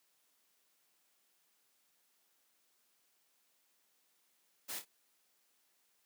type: noise with echo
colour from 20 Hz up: white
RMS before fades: -42 dBFS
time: 4.68-4.8 s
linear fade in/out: 20 ms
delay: 27 ms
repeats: 2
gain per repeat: -8 dB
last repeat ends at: 4.854 s
effects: white hiss -75 dBFS RMS until 6.05 s + high-pass 200 Hz 12 dB/octave